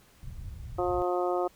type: low-pass noise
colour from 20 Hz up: white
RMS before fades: -40 dBFS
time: 0.23-1.02 s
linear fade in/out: 0 ms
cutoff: 110 Hz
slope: 24 dB/octave
type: harmonic tone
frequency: 178.7 Hz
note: F3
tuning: 40 cents sharp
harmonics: 2 / 3 / 4 / 5 / 6 / 7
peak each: -29 / -32 / -31 / -40 / -40 / -37 dBFS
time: 0.78-1.48 s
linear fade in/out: 10 ms
effects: pink hiss -60 dBFS RMS until 1.55 s